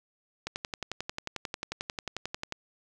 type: click train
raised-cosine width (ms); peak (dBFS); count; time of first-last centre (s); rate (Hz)
0.2; -16; 24; 0.47-2.524; 11.2
effects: none